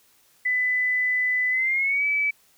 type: tone with pitch glide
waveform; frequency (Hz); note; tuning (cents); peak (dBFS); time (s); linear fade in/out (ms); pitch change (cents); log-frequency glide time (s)
sine; 2000 to 2297; B6 to D7; +21 to -39; -20; 0.45-2.31; 10; +240; 1.5-2.05
effects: white hiss -60 dBFS RMS until 2.57 s